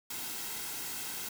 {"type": "noise with comb filter", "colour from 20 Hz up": "white", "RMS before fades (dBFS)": -39, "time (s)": [0.1, 1.29], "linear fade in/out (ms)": 5, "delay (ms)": 1.7, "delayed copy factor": -0.55, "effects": []}